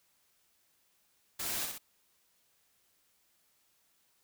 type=noise with echo; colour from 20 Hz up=white; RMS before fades=-37 dBFS; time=1.39-1.66 s; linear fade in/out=10 ms; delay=62 ms; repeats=2; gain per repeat=-4 dB; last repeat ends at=1.784 s; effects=white hiss -72 dBFS RMS until 4.23 s